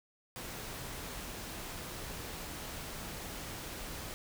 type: noise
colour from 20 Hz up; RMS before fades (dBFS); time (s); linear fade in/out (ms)
pink; -43; 0.36-4.14; 0
effects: none